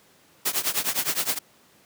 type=noise with tremolo; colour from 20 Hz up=white; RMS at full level=-22 dBFS; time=0.45-1.39 s; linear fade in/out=10 ms; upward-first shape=triangle; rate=9.7 Hz; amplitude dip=95%; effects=pink hiss -57 dBFS RMS until 1.85 s + high-pass 150 Hz 12 dB/octave